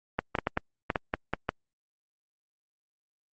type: clicks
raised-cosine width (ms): 0.5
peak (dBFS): -11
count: 10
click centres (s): 0.19 / 0.352 / 0.387 / 0.471 / 0.574 / 0.902 / 0.958 / 1.139 / 1.336 / 1.491
effects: Opus 24 kbps